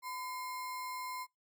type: tone with sample-and-hold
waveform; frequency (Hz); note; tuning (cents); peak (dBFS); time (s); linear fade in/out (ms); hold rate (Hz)
sine; 1011; B5; +40; -38; 0.02-1.27; 50; 3150
effects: noise-tail reverb RT60 0.2 s tail -25 dB re dry + MP3 96 kbps